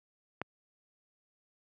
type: click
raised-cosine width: 0.5 ms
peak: -19 dBFS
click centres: 0.416 s
effects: high-pass 100 Hz 12 dB/octave

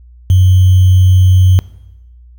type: tone with sample-and-hold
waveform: sine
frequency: 92.5 Hz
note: F#2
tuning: in tune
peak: -4 dBFS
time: 0.3-1.59 s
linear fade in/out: 0 ms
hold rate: 3150 Hz
effects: noise-tail reverb RT60 1.0 s tail -21 dB re dry + added 60 Hz sine -36 dBFS peak until 2.38 s

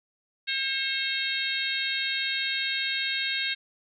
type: harmonic tone with a mistuned harmonic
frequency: 535 Hz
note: C5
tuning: 38 cents sharp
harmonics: 3 / 4 / 5 / 6 / 7 / 8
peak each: -33 / -33 / -34 / -35 / -32 / -35 dBFS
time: 0.47-3.55 s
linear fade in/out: 20 ms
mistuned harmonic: 4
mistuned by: +27 cents
effects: none

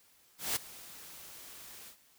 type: noise with ADSR envelope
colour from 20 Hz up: white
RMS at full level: -31 dBFS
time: 0.38-1.97 s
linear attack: 180 ms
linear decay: 13 ms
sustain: -19 dB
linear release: 96 ms
effects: white hiss -65 dBFS RMS until 2.18 s

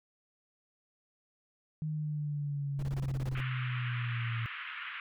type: exponential sweep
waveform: sine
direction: down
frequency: 155.56 to 114.4 Hz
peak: -32 dBFS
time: 1.82-4.46 s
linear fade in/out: 0 ms
type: noise bursts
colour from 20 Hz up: brown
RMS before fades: -39 dBFS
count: 11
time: 2.79-3.407 s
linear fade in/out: 2 ms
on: 37 ms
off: 21 ms
type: band-pass noise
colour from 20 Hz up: pink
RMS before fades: -42 dBFS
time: 3.35-5 s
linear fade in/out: 2 ms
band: 1200 to 3000 Hz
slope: 48 dB/octave
effects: none

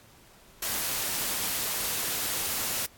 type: noise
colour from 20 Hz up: white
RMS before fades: -30 dBFS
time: 0.62-2.86 s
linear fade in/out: 5 ms
effects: pink hiss -56 dBFS RMS until 2.97 s + AAC 64 kbps

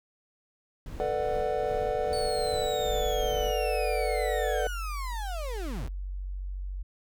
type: noise with tremolo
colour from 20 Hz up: brown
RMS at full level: -37 dBFS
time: 0.86-3.51 s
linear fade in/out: 2 ms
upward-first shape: triangle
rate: 2.5 Hz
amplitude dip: 50%
type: chord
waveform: triangle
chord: B minor seventh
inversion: third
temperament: just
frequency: 444.5 / 493.9 / 592.7 / 740.8 Hz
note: A4 / B4 / D5 / F#5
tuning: +18 / 0 / +16 / +2 cents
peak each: -30 dBFS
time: 1-4.67 s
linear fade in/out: 0 ms
type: linear sweep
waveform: 35% pulse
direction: down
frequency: 4525 to 51.7 Hz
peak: -34 dBFS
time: 2.13-5.88 s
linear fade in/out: 0 ms
type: tone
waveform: sine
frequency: 46.95 Hz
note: F#1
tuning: 26 cents sharp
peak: -32 dBFS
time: 2.88-6.83 s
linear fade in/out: 10 ms
effects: none

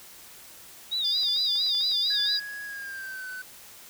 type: tone with vibrato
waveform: sine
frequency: 3729 Hz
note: A#7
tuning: in tune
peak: -25 dBFS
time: 0.91-2.38 s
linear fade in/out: 20 ms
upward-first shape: sine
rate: 4.4 Hz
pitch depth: 110 cents each way
type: tone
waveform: sine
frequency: 4857 Hz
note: D#8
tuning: 43 cents flat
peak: -26 dBFS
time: 1.04-2.4 s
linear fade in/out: 10 ms
type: clicks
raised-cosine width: 0.3 ms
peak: -31 dBFS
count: 10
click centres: 1.232 / 1.284 / 1.364 / 1.557 / 1.665 / 1.75 / 1.81 / 1.916 / 2.2 / 2.259 s
type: tone with pitch glide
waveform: triangle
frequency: 1665 to 1509.3 Hz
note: G#6 to F#6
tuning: +4 to +34 cents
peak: -33 dBFS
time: 2.1-3.42 s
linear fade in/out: 5 ms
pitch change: -170 cents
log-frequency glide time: 2.65-3.29 s
effects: white hiss -48 dBFS RMS until 3.89 s

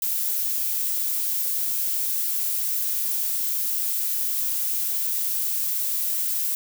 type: noise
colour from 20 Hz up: violet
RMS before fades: -25 dBFS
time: 0.02-6.55 s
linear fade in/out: 2 ms
effects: none

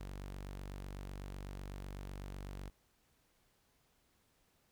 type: tone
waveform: sawtooth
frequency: 47.99 Hz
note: G1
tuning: 36 cents flat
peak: -40 dBFS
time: 0-2.7 s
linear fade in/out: 10 ms
effects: pink hiss -74 dBFS RMS until 4.71 s

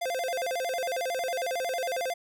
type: tone with vibrato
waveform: square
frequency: 600 Hz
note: D5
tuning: 37 cents sharp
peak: -29 dBFS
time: 0.01-2.14 s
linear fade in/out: 10 ms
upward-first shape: square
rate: 11 Hz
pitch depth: 250 cents each way
effects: none

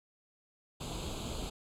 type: noise with comb filter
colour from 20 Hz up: pink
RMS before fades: -39 dBFS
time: 0.8-1.5 s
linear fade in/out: 10 ms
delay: 0.27 ms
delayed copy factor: +0.85
effects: low-pass 9000 Hz 12 dB/octave

